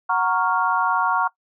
sine chord, Gb major seventh, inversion none, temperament equal, 740 / 932.3 / 1108.7 / 1396.9 Hz, Gb5 / Bb5 / Db6 / F6, 0 / 0 / 0 / 0 cents, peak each -25 / -22 / -22 / -24 dBFS, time 0.09-1.28 s, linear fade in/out 10 ms, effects noise-tail reverb RT60 0.1 s tail -20 dB re dry

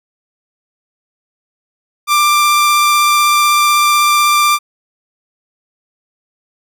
sawtooth tone with vibrato, 1184 Hz, D6, 14 cents sharp, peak -5 dBFS, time 2.07-4.59 s, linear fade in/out 50 ms, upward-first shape sine, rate 16 Hz, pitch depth 9 cents each way, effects none

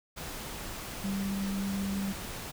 sine tone in noise, 196.6 Hz, G3, 5 cents sharp, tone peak -30 dBFS, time 1.03-2.13 s, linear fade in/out 20 ms, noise pink, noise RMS -40 dBFS, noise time 0.16-2.52 s, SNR +7 dB, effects none

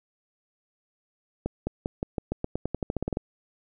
accelerating click train, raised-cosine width 2 ms, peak -14 dBFS, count 17, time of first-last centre 1.46-3.171 s, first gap 210 ms, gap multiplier 0.9, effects none

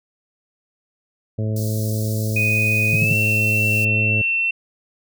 harmonic tone, 108.4 Hz, A2, 25 cents flat, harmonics 1 / 2 / 3 / 4 / 5 / 6, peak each -20 / -28 / -35 / -33 / -34 / -40 dBFS, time 1.38-4.22 s, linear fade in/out 10 ms
white high-pass noise, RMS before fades -34 dBFS, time 1.56-3.85 s, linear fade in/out 5 ms, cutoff 4200 Hz, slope 48 dB/octave
sine tone with pitch glide, 2489 to 2699 Hz, D#7 to E7, 0 to +40 cents, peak -17 dBFS, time 2.36-4.51 s, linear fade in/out 5 ms, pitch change +140 cents, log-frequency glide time 2.94-3.14 s
sine tone bursts, 152.8 Hz, D#3, 31 cents flat, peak -17 dBFS, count 3, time 2.93-3.131 s, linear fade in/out 2 ms, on 29 ms, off 57 ms
effects none

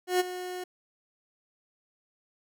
30% pulse tone with ADSR envelope, 363.2 Hz, F#4, 32 cents flat, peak -18 dBFS, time 0.07-0.64 s, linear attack 130 ms, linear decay 22 ms, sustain -14 dB, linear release 6 ms, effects none

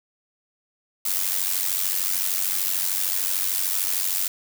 blue noise with amplitude modulation, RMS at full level -21 dBFS, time 1.05-4.28 s, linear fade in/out 5 ms, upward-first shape sine, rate 93.3 Hz, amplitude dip 75%, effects none

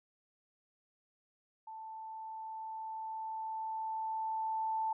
sine tone with level ramp, 883 Hz, A5, 6 cents sharp, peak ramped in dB -44 to -31 dBFS, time 1.67-4.93 s, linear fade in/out 5 ms, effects none

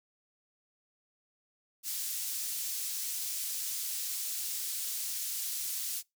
pink high-pass noise, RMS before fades -36 dBFS, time 1.83-6.03 s, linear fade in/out 50 ms, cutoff 6100 Hz, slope 12 dB/octave, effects noise-tail reverb RT60 0.2 s tail -24 dB re dry

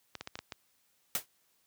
clicks, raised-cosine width 0.2 ms, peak -22 dBFS, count 6, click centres 0.153 / 0.21 / 0.274 / 0.355 / 0.39 / 0.522 s
white noise with exponential decay, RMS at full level -27 dBFS, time 1.15-1.26 s, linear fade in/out 0 ms, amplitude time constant 22 ms
effects white hiss -72 dBFS RMS until 1.66 s + high-pass 60 Hz 12 dB/octave

